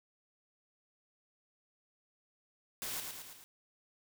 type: noise with echo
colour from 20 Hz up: white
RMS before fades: -40 dBFS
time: 2.82-3 s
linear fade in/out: 0 ms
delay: 110 ms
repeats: 4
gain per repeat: -4 dB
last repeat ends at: 3.44 s
effects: none